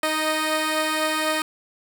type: tone pair together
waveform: 10% pulse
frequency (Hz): 312 / 620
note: D#4 / D#5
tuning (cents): +5 / -6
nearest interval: octave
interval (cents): 1189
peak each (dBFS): -16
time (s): 0.03-1.42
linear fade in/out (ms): 2
effects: none